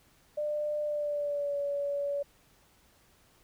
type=tone with pitch glide; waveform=sine; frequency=597 to 569.1 Hz; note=D5 to C#5; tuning=+28 to +45 cents; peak=-29 dBFS; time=0.37-2.23 s; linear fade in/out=10 ms; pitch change=-83 cents; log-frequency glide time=0.83-1.57 s; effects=pink hiss -64 dBFS RMS until 3.43 s